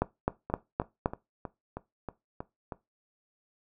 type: two click trains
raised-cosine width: 1 ms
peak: -22 / -11 dBFS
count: 8 / 5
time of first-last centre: 0.5-2.722 / 0.02-1.059 s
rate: 3.15 / 3.85 Hz
effects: noise-tail reverb RT60 0.2 s tail -18 dB re dry